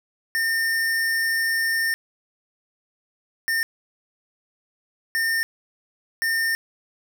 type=tone bursts at uneven times; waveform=square; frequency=1814 Hz; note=A#6; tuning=48 cents flat; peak=-21 dBFS; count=4; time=0.35-1.94 / 3.48-3.63 / 5.15-5.43 / 6.22-6.55 s; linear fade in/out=0 ms; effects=none